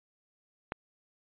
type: click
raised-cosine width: 0.5 ms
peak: -18 dBFS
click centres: 0.721 s
effects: resampled to 8000 Hz